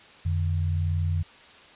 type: tone pair together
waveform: sine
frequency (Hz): 88.63 / 150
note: F2 / D3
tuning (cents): +26 / +37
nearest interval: major sixth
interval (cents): 911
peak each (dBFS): -23 / -31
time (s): 0.25-1.23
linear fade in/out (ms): 10
effects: white hiss -50 dBFS RMS until 1.75 s + resampled to 8000 Hz